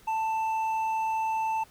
triangle tone with hard clipping, 885 Hz, A5, 10 cents sharp, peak -27 dBFS, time 0.07-1.64 s, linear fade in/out 10 ms, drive 8 dB, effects pink hiss -57 dBFS RMS until 1.7 s

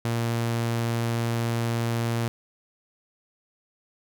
sawtooth tone, 116.54 Hz, A#2, in tune, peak -20 dBFS, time 0.05-2.28 s, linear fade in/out 0 ms, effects none

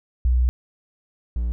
sine / triangle tone pair in turn, 61.74 / 58.8 Hz, B1 / A#1, 0 / +16 cents, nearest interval minor second, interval 84 cents, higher first, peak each -15 / -19 dBFS, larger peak first, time 0.25-0.49 / 1.36-1.52 s, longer first, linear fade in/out 0 ms, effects none

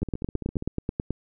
two click trains, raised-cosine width 3 ms, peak -13 / -20 dBFS, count 11 / 10, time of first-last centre 0.03-1.106 / 0.02-0.624 s, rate 9.29 / 14.9 Hz, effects none

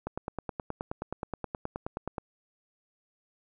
click train, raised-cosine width 1 ms, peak -19 dBFS, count 21, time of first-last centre 0.07-2.182 s, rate 9.47 Hz, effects none

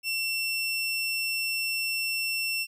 25% pulse tone, 2700 Hz, E7, 41 cents sharp, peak -23 dBFS, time 0.03-2.67 s, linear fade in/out 50 ms, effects none

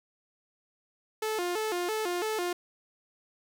sawtooth tone with vibrato, 392 Hz, G4, in tune, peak -25 dBFS, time 1.22-2.53 s, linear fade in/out 5 ms, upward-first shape square, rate 3 Hz, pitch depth 180 cents each way, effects none

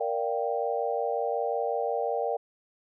sine chord, G minor seventh, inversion first, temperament equal, 466.2 / 587.3 / 698.5 / 784 Hz, Bb4 / D5 / F5 / G5, 0 / 0 / 0 / 0 cents, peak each -30 / -32 / -33 / -32 dBFS, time 0-2.37 s, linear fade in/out 10 ms, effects none

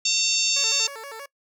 harmonic tone, 907 Hz, A#5, 48 cents flat, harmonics 3 / 4 / 5 / 6 / 7 / 8, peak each -27 / -27 / -27 / -27 / -27 / -27 dBFS, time 0.05-0.87 s, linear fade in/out 5 ms
15% pulse tone with vibrato, 500 Hz, B4, 21 cents sharp, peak -29 dBFS, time 0.56-1.26 s, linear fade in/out 5 ms, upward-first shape square, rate 6.3 Hz, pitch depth 200 cents each way
effects noise-tail reverb RT60 0.1 s tail -22 dB re dry

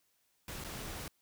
pink noise with dropouts, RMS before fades -43 dBFS, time 0.48-1.08 s, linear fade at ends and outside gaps 2 ms, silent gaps 0.64-0.645 s, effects white hiss -75 dBFS RMS until 1.21 s

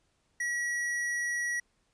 sine tone with tanh clipping, 1923 Hz, B6, 47 cents flat, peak -31 dBFS, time 0.4-1.6 s, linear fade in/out 5 ms, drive 17 dB, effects pink hiss -73 dBFS RMS until 1.93 s + resampled to 22050 Hz

